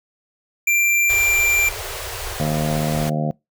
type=tone; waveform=square; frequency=2363 Hz; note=D7; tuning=10 cents sharp; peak=-15 dBFS; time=0.67-1.69 s; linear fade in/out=5 ms
type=band-stop noise; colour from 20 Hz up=pink; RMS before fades=-29 dBFS; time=1.09-3.1 s; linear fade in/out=10 ms; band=110 to 360 Hz; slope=96 dB/octave
type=harmonic tone; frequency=76.4 Hz; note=D#2; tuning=31 cents flat; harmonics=2 / 3 / 4 / 5 / 6 / 7 / 8 / 9 / 10; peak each=-21 / -25 / -33 / -36 / -36 / -29 / -34 / -28 / -38 dBFS; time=2.4-3.31 s; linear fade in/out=0 ms
effects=noise-tail reverb RT60 0.2 s tail -24 dB re dry